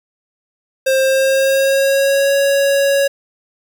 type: tone with pitch glide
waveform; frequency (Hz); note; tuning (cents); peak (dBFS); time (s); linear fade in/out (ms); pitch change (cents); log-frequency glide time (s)
square; 530 to 556; C5 to C#5; +22 to +5; -12; 0.86-3.08; 10; +83; 1.01-2.35
effects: 7-bit